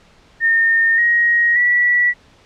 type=tone with pitch steps; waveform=sine; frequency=1825 / 1885 / 1947 Hz; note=A#6 / A#6 / B6; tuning=-37 / +19 / -25 cents; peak=-11 dBFS; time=0.4-2.14 s; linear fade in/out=50 ms; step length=580 ms; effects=pink hiss -50 dBFS RMS until 2.45 s + low-pass 5000 Hz 12 dB/octave